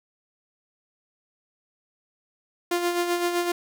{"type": "tone with tremolo", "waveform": "sawtooth", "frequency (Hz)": 349.2, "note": "F4", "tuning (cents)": 0, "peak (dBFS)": -17, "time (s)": [2.71, 3.52], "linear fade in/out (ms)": 5, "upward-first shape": "sine", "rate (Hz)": 7.8, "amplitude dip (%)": 50, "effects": []}